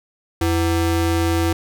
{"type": "ring-modulated tone", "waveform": "square", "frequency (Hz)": 209, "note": "G#3", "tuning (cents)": 11, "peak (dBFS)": -14, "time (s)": [0.41, 1.53], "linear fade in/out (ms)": 5, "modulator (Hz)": 123, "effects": []}